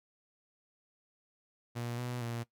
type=tone with pitch steps; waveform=sawtooth; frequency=119.4 / 122.9 / 117.7 Hz; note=A#2 / B2 / A#2; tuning=+42 / -8 / +17 cents; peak=-32 dBFS; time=1.75-2.44 s; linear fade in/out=20 ms; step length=230 ms; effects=noise-tail reverb RT60 0.1 s tail -18 dB re dry